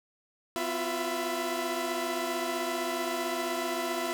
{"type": "tone cluster", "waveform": "sawtooth", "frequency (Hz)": [252.7, 346.8, 362.3, 666, 994], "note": ["B3", "F4", "F#4", "E5", "B5"], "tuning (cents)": [40, -12, -36, 18, 11], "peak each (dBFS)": [-35, -31, -36, -30, -34], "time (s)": [0.56, 4.13], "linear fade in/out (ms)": 0, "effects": []}